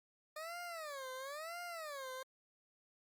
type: tone with vibrato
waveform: 20% pulse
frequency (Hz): 602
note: D5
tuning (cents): +43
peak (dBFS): -39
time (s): 0.36-2.23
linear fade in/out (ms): 5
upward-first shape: sine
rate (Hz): 0.99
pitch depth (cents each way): 270
effects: Opus 48 kbps